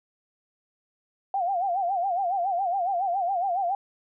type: tone with vibrato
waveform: sine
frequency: 740 Hz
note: F#5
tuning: in tune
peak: -23 dBFS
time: 1.34-3.75 s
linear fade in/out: 2 ms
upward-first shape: sine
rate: 7.2 Hz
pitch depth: 140 cents each way
effects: none